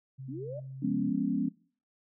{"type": "tone", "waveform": "sine", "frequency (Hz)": 133.2, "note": "C3", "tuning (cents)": 31, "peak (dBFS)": -39, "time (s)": [0.18, 1.11], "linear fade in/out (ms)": 20}
{"type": "linear sweep", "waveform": "sine", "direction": "up", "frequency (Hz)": [233.1, 622], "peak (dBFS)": -37, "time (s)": [0.28, 0.6], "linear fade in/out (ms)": 10}
{"type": "chord", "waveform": "sine", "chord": "C# dominant seventh", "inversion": "first", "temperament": "equal", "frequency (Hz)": [174.61, 207.7, 246.9, 277.2], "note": ["E#3", "G#3", "B3", "C#4"], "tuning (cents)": [0, 0, 0, 0], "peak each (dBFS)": [-35, -32, -32, -31], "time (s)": [0.82, 1.49], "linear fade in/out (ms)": 10}
{"effects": ["noise-tail reverb RT60 0.4 s tail -19 dB re dry"]}